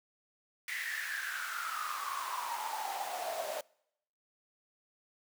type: noise with high-pass filter sweep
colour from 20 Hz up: pink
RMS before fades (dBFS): -38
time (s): 0.68-3.61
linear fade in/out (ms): 2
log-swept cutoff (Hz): 2000 to 600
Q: 9.9
effects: noise-tail reverb RT60 0.8 s tail -26 dB re dry